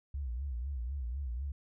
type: tone with vibrato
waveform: sine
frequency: 64.6 Hz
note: C2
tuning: 21 cents flat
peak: -34 dBFS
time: 0.14-1.52 s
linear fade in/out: 5 ms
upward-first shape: sine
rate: 4 Hz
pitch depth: 180 cents each way
effects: none